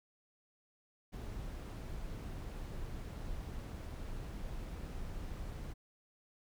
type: noise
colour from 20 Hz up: brown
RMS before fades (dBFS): -43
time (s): 1.12-5.74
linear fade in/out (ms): 20
effects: none